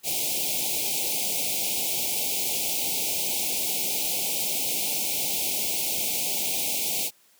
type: band-stop noise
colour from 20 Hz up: white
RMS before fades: -27 dBFS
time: 0.03-7.11 s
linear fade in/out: 50 ms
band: 880 to 2200 Hz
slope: 96 dB/octave
effects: white hiss -60 dBFS RMS until 7.39 s + high-pass 150 Hz 12 dB/octave